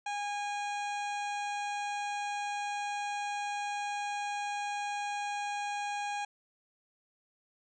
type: harmonic tone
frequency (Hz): 819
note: G#5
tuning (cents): -24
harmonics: 1 / 2 / 3 / 4 / 5 / 7 / 8 / 9 / 10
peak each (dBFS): -34 / -43 / -42 / -49 / -51 / -55 / -53 / -55 / -58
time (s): 0.06-6.25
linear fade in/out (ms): 5
effects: none